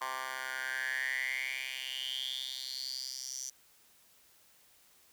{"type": "tone with high-pass filter sweep", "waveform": "10% pulse", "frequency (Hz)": 130.81, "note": "C3", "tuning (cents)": 0, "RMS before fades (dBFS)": -38, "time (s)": [0.01, 3.5], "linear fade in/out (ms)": 5, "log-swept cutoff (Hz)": [1100, 6100], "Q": 8.1, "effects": ["white hiss -64 dBFS RMS until 5.12 s"]}